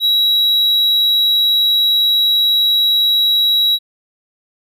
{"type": "tone", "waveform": "triangle", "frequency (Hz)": 3877, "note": "B7", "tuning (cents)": -33, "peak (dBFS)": -9, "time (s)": [0, 3.79], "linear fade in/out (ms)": 50, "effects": []}